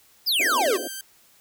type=exponential sweep; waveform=square; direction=down; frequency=5290 to 327.4 Hz; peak=-20 dBFS; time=0.26-0.78 s; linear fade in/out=20 ms
type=band-pass noise; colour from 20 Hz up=pink; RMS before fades=-33 dBFS; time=0.39-0.88 s; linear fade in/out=10 ms; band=250 to 710 Hz; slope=96 dB/octave
type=tone with vibrato; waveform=5% pulse; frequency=1568 Hz; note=G6; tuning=in tune; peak=-22 dBFS; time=0.41-1.01 s; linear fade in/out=2 ms; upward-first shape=sine; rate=7 Hz; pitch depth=14 cents each way
type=click; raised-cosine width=0.5 ms; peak=-26 dBFS; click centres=0.659 s
effects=white hiss -57 dBFS RMS until 1.4 s